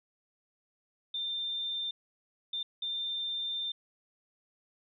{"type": "tone bursts at uneven times", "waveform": "sine", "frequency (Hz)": 3591, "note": "A7", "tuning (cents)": 35, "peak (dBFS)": -32, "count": 3, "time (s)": [[1.14, 1.91], [2.53, 2.63], [2.82, 3.72]], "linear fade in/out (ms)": 5, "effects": []}